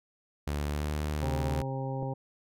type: tone with pitch glide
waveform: sawtooth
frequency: 73.2 to 75.13 Hz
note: D2 to D2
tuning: -5 to +40 cents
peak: -26 dBFS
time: 0.47-1.62 s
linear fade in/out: 5 ms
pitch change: +45 cents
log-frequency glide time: 0.66-0.92 s
type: harmonic tone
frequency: 133.6 Hz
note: C3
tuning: 36 cents sharp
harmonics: 1 / 2 / 3 / 4 / 6 / 7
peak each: -33 / -40 / -42 / -39 / -41 / -45 dBFS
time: 1.22-2.14 s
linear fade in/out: 10 ms
type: clicks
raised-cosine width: 2 ms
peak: -29 dBFS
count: 2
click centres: 2.025 / 2.031 s
effects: none